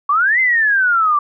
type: exponential two-way sweep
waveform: sine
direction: up then down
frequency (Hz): 1108.7 to 2093 to 1153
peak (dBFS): -11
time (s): 0.09-1.19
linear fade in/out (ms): 5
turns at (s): 0.4
effects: none